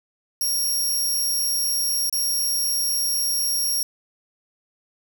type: tone with dropouts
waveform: 15% pulse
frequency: 5588 Hz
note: F8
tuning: in tune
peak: -15 dBFS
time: 0.41-3.83 s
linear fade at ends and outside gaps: 2 ms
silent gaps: 2.097-2.126 s
effects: 7-bit